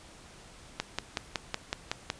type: click train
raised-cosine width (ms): 0.2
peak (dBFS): -12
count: 8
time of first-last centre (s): 0.8-2.101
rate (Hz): 5.38
effects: pink hiss -52 dBFS RMS until 2.19 s + resampled to 22050 Hz